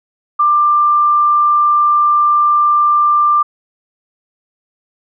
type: tone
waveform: sine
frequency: 1187 Hz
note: D6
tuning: 18 cents sharp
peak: -8 dBFS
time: 0.39-3.43 s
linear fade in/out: 10 ms
effects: none